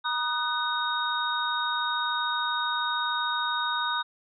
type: tone cluster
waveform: sine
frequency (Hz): 954 / 1233 / 1500 / 3732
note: A#5 / D#6 / F#6 / A#7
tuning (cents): +40 / -16 / +23 / +1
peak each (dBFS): -31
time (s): 0.04-4.03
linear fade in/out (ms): 20
effects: none